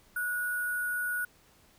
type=tone with sample-and-hold; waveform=sine; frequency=1463 Hz; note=F#6; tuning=20 cents flat; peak=-29 dBFS; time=0.16-1.25 s; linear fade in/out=5 ms; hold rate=11025 Hz; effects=pink hiss -62 dBFS RMS until 1.78 s